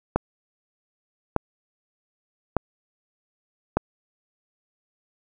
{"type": "click train", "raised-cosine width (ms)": 1, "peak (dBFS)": -5, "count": 4, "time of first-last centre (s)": [0.16, 3.77], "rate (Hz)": 0.831, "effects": []}